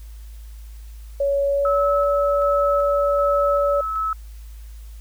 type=tone with pitch glide; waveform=sine; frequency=560 to 571.8 Hz; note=C#5 to D5; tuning=+18 to -46 cents; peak=-17 dBFS; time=1.2-3.81 s; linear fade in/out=5 ms; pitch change=+36 cents; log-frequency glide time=1.46-1.91 s
type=tone with tremolo; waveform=sine; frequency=1299 Hz; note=E6; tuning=26 cents flat; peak=-20 dBFS; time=1.65-4.13 s; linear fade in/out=2 ms; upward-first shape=square; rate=1.3 Hz; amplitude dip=25%
effects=added 54 Hz sine -35 dBFS peak until 5 s + white hiss -54 dBFS RMS until 5 s